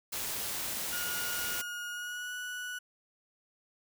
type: noise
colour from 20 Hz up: white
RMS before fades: -36 dBFS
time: 0.12-1.62 s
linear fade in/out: 10 ms
type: tone with pitch glide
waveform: 35% pulse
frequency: 1436 to 1474.7 Hz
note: F6 to F#6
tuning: +48 to -6 cents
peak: -35 dBFS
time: 0.92-2.79 s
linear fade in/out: 10 ms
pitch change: +46 cents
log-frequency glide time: 1.9-2.33 s
effects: none